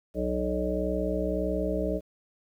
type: harmonic tone with a mistuned harmonic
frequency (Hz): 61.74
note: B1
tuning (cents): 0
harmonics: 1 / 3 / 5 / 7 / 9 / 10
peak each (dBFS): -33 / -33 / -33 / -33 / -33 / -33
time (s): 0.14-2.01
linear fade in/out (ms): 50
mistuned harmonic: 1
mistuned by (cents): +30
effects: 10-bit